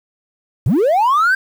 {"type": "linear sweep", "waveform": "triangle", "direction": "up", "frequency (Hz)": [89, 1594], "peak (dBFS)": -8, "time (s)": [0.66, 1.35], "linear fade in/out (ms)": 5, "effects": ["tanh soft clip ceiling -6 dBFS", "7-bit"]}